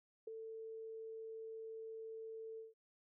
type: tone with ADSR envelope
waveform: sine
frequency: 445.7 Hz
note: A4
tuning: 22 cents sharp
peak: -40 dBFS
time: 0.27-2.74 s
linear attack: 7 ms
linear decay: 6 ms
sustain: -6 dB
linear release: 160 ms
effects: none